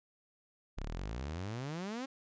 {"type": "exponential sweep", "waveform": "sawtooth", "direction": "up", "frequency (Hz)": [31.29, 275.5], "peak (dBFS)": -34, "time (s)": [0.77, 2.06], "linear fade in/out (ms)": 10, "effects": ["resampled to 16000 Hz"]}